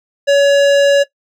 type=tone with hard clipping; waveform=sine; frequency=564 Hz; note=C#5; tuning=30 cents sharp; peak=-9 dBFS; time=0.27-1.04 s; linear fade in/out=20 ms; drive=16 dB; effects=noise-tail reverb RT60 0.1 s tail -17 dB re dry